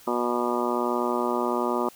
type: harmonic tone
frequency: 121.2 Hz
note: B2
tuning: 32 cents flat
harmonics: 2 / 3 / 4 / 5 / 6 / 7 / 8 / 9 / 10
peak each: -30 / -28 / -33 / -32 / -36 / -34 / -31 / -36 / -32 dBFS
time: 0.07-1.89 s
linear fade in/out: 5 ms
effects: white hiss -51 dBFS RMS until 1.95 s